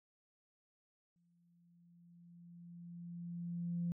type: tone with exponential growth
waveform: sine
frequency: 172.3 Hz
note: F3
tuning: 23 cents flat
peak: -33 dBFS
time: 1.16-3.92 s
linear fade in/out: 0 ms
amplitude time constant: 600 ms
effects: tanh soft clip ceiling -29 dBFS